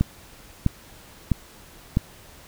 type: click train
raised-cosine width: 5 ms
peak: -6 dBFS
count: 4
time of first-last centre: 0.01-1.971 s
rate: 1.53 Hz
effects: pink hiss -48 dBFS RMS until 2.47 s